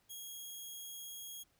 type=tone; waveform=10% pulse; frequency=3287 Hz; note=G#7; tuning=19 cents flat; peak=-37 dBFS; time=0.09-1.44 s; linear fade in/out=20 ms; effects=pink hiss -74 dBFS RMS until 1.59 s